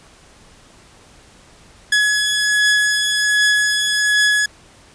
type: beating tone pair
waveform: sawtooth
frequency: 1688 / 1689.3 Hz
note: G#6 / G#6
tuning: +28 / +29 cents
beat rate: 1.3 Hz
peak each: -18 / -11 dBFS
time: 1.92-4.46 s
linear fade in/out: 5 ms
effects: pink hiss -47 dBFS RMS until 4.94 s + resampled to 22050 Hz